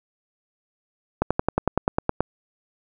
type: slowing click train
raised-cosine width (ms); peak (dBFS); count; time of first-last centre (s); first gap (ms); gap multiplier
1; -5; 11; 1.22-2.206; 86; 1.03
effects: none